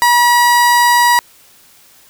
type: tone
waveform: 30% pulse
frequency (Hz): 964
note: B5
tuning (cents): -42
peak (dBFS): -5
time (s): 0.02-1.19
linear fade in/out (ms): 0
effects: white hiss -46 dBFS RMS until 2.09 s